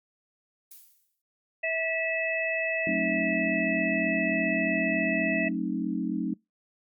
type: noise with exponential decay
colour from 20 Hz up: violet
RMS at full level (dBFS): -44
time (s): 0.71-1.22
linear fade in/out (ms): 5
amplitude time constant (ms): 110
type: harmonic tone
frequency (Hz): 651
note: E5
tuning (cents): -22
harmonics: 1 / 3 / 4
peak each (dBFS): -30 / -30 / -30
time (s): 1.63-5.49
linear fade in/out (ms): 10
type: chord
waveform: sine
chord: F# diminished seventh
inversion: none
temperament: equal with one note detuned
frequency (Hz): 185 / 220 / 267.7 / 311.1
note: F#3 / A3 / C4 / Eb4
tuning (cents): 0 / 0 / +40 / 0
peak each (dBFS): -32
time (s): 2.87-6.34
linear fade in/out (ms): 2
effects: noise-tail reverb RT60 0.2 s tail -25 dB re dry + MP3 96 kbps